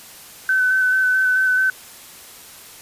sine tone with vibrato, 1519 Hz, F#6, 45 cents sharp, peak -14 dBFS, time 0.49-1.7 s, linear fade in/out 2 ms, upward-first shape square, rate 4.6 Hz, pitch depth 14 cents each way, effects white hiss -41 dBFS RMS until 2.81 s + resampled to 32000 Hz

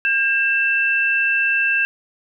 sine tone pair together, 1608.5 / 2664 Hz, G6 / E7, +44 / +18 cents, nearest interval major sixth, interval 874 cents, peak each -18 dBFS, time 0.05-1.85 s, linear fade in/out 0 ms, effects none

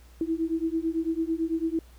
sine beating tone pair, 322.1 / 331.1 Hz, E4 / E4, -40 / +8 cents, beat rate 9 Hz, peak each -28 / -28 dBFS, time 0.21-1.79 s, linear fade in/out 2 ms, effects added 60 Hz sine -49 dBFS peak until 1.98 s + pink hiss -59 dBFS RMS until 1.98 s

